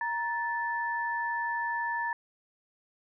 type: tone pair together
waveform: sine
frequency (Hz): 938 / 1754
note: A#5 / A6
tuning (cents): +11 / -6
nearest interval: major seventh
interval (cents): 1083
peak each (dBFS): -31 / -32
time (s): 0.01-2.13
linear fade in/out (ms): 2
effects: none